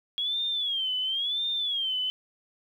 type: tone with vibrato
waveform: sine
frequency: 3300 Hz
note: G#7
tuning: 12 cents flat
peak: -26 dBFS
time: 0.18-2.1 s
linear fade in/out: 0 ms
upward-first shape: sine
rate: 0.96 Hz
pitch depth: 160 cents each way
effects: 10-bit